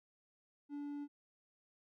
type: tone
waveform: triangle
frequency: 288.7 Hz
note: D4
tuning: 30 cents flat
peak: -39 dBFS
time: 0.69-1.08 s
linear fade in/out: 50 ms
effects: none